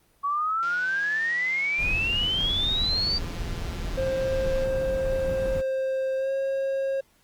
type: exponential sweep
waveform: sine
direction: up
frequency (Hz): 1119 to 4685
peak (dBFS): -23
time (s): 0.23-3.19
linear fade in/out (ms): 20
type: click train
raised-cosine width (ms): 0.2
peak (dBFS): -26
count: 686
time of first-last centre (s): 0.63-4.636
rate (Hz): 171
type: noise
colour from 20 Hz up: brown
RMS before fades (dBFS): -31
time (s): 1.78-5.62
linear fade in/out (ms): 20
type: tone with pitch glide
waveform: triangle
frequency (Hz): 529 to 540.7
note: C5 to C#5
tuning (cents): +19 to -43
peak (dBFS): -22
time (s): 3.97-7.01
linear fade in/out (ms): 10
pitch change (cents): +38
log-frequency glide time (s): 6.17-6.31
effects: pink hiss -63 dBFS RMS until 7.23 s + Opus 24 kbps